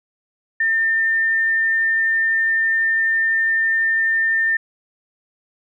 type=tone; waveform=sine; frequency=1803 Hz; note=A6; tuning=42 cents sharp; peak=-15 dBFS; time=0.6-4.57 s; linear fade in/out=5 ms; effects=none